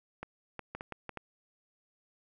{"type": "clicks", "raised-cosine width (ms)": 0.5, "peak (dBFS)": -24, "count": 7, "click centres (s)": [0.23, 0.593, 0.75, 0.809, 0.923, 1.093, 1.173], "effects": []}